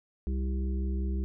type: harmonic tone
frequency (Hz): 65.41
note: C2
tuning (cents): 0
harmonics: 1 / 3 / 5 / 6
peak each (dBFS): -28 / -37 / -42 / -45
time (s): 0.27-1.24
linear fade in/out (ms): 0
effects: none